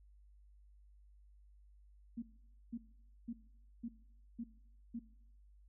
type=tone bursts; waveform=sine; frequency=233.1 Hz; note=A#3; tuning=in tune; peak=-39 dBFS; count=6; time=2.17-4.994 s; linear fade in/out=10 ms; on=54 ms; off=500 ms; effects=noise-tail reverb RT60 0.8 s tail -19 dB re dry + added 50 Hz sine -60 dBFS peak until 5.68 s